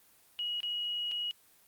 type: tone with dropouts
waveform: sine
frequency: 2902 Hz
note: F#7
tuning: 34 cents flat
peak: -32 dBFS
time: 0.39-1.31 s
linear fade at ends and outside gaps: 0 ms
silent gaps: 0.604-0.631 / 1.114-1.118 s
effects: white hiss -63 dBFS RMS until 1.67 s + Opus 24 kbps